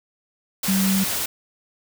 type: tone in noise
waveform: sine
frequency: 192.6 Hz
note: G3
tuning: 30 cents flat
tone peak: -18 dBFS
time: 0.68-1.04 s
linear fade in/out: 5 ms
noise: white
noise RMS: -25 dBFS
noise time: 0.63-1.26 s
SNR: +4 dB
effects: none